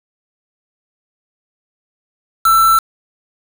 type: tone with quantisation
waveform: triangle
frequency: 1335 Hz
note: E6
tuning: 22 cents sharp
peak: -6 dBFS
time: 2.45-2.79 s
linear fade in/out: 5 ms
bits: 3
effects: none